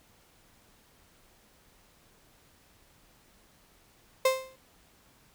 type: tone with exponential decay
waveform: 35% pulse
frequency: 523.3 Hz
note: C5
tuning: in tune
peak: -17 dBFS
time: 4.25-4.56 s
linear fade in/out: 5 ms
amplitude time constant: 66 ms
effects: pink hiss -62 dBFS RMS until 5.34 s